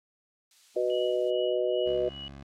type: noise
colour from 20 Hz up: violet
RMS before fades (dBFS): -46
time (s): 0.51-1.3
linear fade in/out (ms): 2
type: chord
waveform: sine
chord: B major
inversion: second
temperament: just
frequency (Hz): 370.4 / 493.9 / 617.4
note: F#4 / B4 / D#5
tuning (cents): +2 / 0 / -14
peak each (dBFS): -29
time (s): 0.76-2.09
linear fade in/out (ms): 5
type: tone with tremolo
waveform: sine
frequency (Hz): 2927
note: F#7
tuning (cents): -19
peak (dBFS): -37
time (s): 0.9-2.28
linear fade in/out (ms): 0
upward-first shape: sine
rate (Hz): 2.4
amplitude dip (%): 85
type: tone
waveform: 15% pulse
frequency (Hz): 69.3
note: C#2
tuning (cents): 0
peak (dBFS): -37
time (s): 1.86-2.43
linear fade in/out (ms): 5
effects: low-pass 5000 Hz 12 dB/octave + AAC 48 kbps